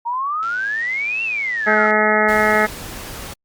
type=exponential two-way sweep; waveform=sine; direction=up then down; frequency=922 to 2744 to 1305 Hz; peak=-19 dBFS; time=0.05-1.88 s; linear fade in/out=20 ms; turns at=1.23 s
type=click train; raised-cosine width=0.2 ms; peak=-22 dBFS; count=162; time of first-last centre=0.43-1.907 s; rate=109 Hz
type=harmonic tone; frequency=213.6 Hz; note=G#3; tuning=49 cents sharp; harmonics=1 / 2 / 3 / 4 / 6 / 7 / 8 / 9 / 10; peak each=-23 / -21 / -20 / -21 / -21 / -26 / -21 / -21 / -23 dBFS; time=1.66-2.67 s; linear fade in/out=20 ms
type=noise; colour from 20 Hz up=pink; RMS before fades=-32 dBFS; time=2.28-3.34 s; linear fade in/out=10 ms
effects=Opus 48 kbps